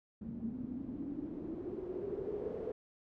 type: noise with low-pass filter sweep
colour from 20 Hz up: white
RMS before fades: -41 dBFS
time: 0.21-2.72 s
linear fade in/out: 5 ms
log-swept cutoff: 220 to 470 Hz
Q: 8.3
effects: none